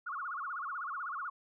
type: tone with vibrato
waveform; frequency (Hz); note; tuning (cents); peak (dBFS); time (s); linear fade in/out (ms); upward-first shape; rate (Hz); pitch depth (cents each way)
sine; 1257; D#6; +17; -36; 0.06-1.3; 10; sine; 16; 260
effects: none